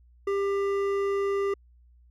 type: tone with hard clipping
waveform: triangle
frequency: 397.3 Hz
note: G4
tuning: 23 cents sharp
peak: -26 dBFS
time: 0.27-1.54 s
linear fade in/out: 5 ms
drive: 14 dB
effects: added 60 Hz sine -54 dBFS peak until 2.1 s